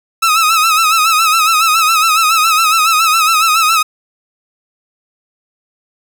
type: tone with vibrato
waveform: sawtooth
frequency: 1291 Hz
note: E6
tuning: 37 cents flat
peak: -5 dBFS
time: 0.22-3.83 s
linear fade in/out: 10 ms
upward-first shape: sine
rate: 7.2 Hz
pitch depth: 76 cents each way
effects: none